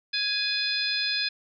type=harmonic tone with a mistuned harmonic; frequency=830.6 Hz; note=G#5; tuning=in tune; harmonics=2 / 3 / 4 / 5 / 6; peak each=-33 / -31 / -32 / -30 / -30 dBFS; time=0.13-1.29 s; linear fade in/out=10 ms; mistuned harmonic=4; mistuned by=+77 cents; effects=none